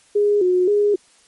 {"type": "tone with vibrato", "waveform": "sine", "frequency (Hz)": 387.1, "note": "G4", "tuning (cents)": -22, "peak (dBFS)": -13, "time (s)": [0.15, 0.96], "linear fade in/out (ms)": 10, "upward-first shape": "square", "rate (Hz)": 1.9, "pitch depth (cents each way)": 110, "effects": ["white hiss -54 dBFS RMS until 1.27 s", "MP3 48 kbps"]}